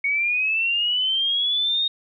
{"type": "linear sweep", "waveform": "sine", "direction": "up", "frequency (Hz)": [2217, 3729], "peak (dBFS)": -19, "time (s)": [0.04, 1.88], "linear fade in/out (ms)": 5, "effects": []}